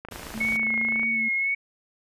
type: click train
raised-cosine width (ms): 0.5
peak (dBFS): -22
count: 28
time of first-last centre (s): 0.05-1.032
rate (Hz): 27.5
type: noise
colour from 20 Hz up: pink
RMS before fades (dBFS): -40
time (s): 0.11-0.57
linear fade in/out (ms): 5
type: tone with pitch glide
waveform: sine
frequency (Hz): 221.7 to 226.1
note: A3 to A3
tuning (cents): +13 to +47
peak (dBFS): -32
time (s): 0.34-1.29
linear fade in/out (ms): 10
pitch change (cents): +34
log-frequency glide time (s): 0.66-0.82
type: tone with vibrato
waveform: sine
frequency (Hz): 2195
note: C#7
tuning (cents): -18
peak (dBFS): -22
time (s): 0.4-1.55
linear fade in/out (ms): 10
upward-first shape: sine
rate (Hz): 1.9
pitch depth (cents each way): 32
effects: resampled to 32000 Hz